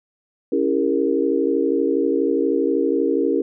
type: chord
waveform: sine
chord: C# diminished seventh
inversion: none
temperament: equal with one note detuned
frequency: 277.2 / 329.6 / 402.1 / 466.2 Hz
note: C#4 / E4 / G4 / Bb4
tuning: 0 / 0 / +44 / 0 cents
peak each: -22 dBFS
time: 0.52-3.42 s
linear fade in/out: 5 ms
effects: none